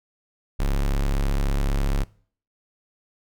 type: tone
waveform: 45% pulse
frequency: 34.62 Hz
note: C#1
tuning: 1 cent flat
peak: -20 dBFS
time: 0.59-2.04 s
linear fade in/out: 10 ms
effects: noise-tail reverb RT60 0.5 s tail -22 dB re dry